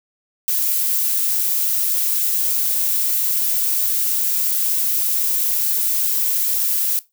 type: noise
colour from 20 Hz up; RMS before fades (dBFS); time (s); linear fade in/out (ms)
violet; -19; 0.48-6.99; 0
effects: noise-tail reverb RT60 0.2 s tail -18 dB re dry